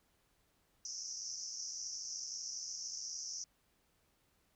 white band-pass noise, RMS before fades -44 dBFS, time 0.85-3.44 s, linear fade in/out 2 ms, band 5300 to 6200 Hz, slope 96 dB/octave, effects pink hiss -75 dBFS RMS until 4.55 s

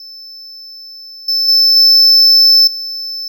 triangle tone with level steps, 5274 Hz, E8, in tune, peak -29 / -10 / -5 / -3 / -19 dBFS, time 0-3.28 s, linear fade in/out 2 ms, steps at 1.28 / 1.48 / 1.76 / 2.67 s, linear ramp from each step 5 ms, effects none

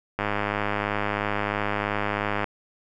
click train, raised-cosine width 0.5 ms, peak -10 dBFS, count 233, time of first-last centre 0.19-2.442 s, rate 103 Hz, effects none

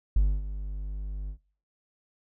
triangle tone with ADSR envelope, 49.89 Hz, G1, 31 cents sharp, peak -14 dBFS, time 0.16-1.38 s, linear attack 5 ms, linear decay 250 ms, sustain -15 dB, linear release 87 ms, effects noise-tail reverb RT60 0.5 s tail -24 dB re dry + tanh soft clip ceiling -14 dBFS

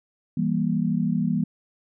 sine chord, E diminished, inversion none, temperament just, 164.81 / 197.78 / 237.3 Hz, E3 / G3 / Bb3, 0 / +16 / +31 cents, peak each -25 dBFS, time 0.37-1.44 s, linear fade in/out 5 ms, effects none

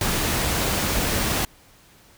pink noise, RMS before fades -23 dBFS, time 0.01-1.45 s, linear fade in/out 2 ms, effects pink hiss -53 dBFS RMS until 2.17 s

